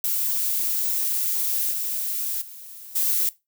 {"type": "noise with level steps", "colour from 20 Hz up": "violet", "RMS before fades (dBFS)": [-24, -27, -41, -22], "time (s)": [0.04, 3.29], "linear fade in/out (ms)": 2, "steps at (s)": [1.71, 2.41, 2.95], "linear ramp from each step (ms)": 10, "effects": ["noise-tail reverb RT60 0.2 s tail -18 dB re dry"]}